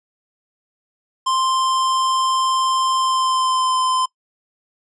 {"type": "tone with pitch glide", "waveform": "square", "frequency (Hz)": [1046.5, 1030.9], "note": ["C6", "C6"], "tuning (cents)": [0, -26], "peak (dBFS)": -17, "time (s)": [1.26, 4.06], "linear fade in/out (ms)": 10, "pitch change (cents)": -26, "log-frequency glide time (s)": [2.98, 3.77], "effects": ["noise-tail reverb RT60 0.1 s tail -23 dB re dry", "resampled to 22050 Hz"]}